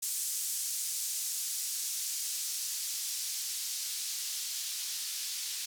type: noise with band-pass filter sweep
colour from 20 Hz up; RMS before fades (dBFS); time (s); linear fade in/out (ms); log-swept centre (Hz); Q
blue; -36; 0.02-5.66; 10; 7300 to 4300; 1.1
effects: none